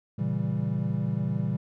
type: chord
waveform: triangle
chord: A# diminished seventh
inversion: none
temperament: equal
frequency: 116.54 / 138.59 / 164.81 / 196 Hz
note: A#2 / C#3 / E3 / G3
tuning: 0 / 0 / 0 / 0 cents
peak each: -29 dBFS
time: 0.18-1.57 s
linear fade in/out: 10 ms
effects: none